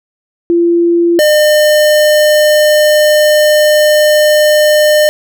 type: tone pair in turn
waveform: sine / square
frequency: 342.1 / 604.6 Hz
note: F4 / D#5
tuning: -36 / -50 cents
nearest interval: minor seventh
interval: 986 cents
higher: second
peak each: -6 dBFS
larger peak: neither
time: 0.5-1.19 / 1.19-5.09 s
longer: second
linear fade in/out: 0 ms
effects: none